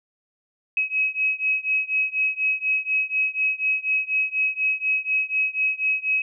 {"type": "beating tone pair", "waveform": "sine", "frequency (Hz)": [2551, 2555.1], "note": ["D#7", "D#7"], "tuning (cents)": [43, 45], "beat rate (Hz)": 4.1, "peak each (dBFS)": [-23, -24], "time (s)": [0.77, 6.22], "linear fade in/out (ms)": 2, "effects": []}